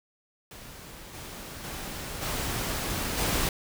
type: noise with level steps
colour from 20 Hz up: pink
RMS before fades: -45 / -41 / -37 / -31 / -27 dBFS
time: 0.51-3.49 s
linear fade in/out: 2 ms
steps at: 1.13 / 1.63 / 2.21 / 3.17 s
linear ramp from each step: 20 ms
effects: none